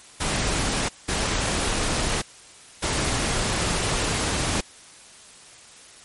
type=noise bursts at uneven times; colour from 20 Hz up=pink; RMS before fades=-24 dBFS; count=3; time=0.2-0.89 / 1.08-2.22 / 2.82-4.61 s; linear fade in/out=10 ms; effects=white hiss -47 dBFS RMS until 6.04 s + MP3 48 kbps